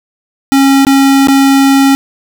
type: tone with dropouts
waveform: square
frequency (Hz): 273.1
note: C#4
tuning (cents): -26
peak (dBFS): -5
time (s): 0.52-1.95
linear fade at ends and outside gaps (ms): 0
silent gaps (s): 0.85-0.868 / 1.272-1.284
effects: none